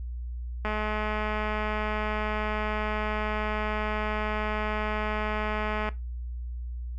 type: click train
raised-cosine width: 0.5 ms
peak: -16 dBFS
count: 1117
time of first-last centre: 0.65-5.889 s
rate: 213 Hz
effects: noise-tail reverb RT60 0.2 s tail -17 dB re dry + added 60 Hz sine -32 dBFS peak until 6.98 s